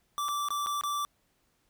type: tone with dropouts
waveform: square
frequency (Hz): 1166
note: D6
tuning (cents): -13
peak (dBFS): -30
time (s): 0.18-1.05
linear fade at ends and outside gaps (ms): 0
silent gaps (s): 0.284-0.288 / 0.486-0.505 / 0.662-0.669 / 0.811-0.836
effects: pink hiss -72 dBFS RMS until 1.69 s